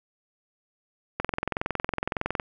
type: click train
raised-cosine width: 0.5 ms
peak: -11 dBFS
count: 27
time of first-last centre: 1.2-2.398 s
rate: 21.7 Hz
effects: none